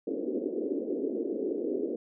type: band-pass noise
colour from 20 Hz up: pink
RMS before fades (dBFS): -32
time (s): 0.07-1.96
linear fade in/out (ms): 5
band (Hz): 260 to 480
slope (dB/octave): 48
effects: none